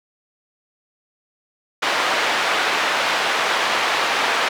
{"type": "band-pass noise", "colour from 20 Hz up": "pink", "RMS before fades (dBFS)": -20, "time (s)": [1.82, 4.49], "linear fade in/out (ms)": 10, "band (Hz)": [720, 3300], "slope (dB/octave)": 12, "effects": []}